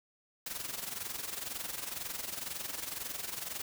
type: noise with amplitude modulation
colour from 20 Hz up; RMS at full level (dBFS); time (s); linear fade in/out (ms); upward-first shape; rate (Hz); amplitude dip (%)
white; -37; 0.46-3.62; 5; sine; 22; 70
effects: none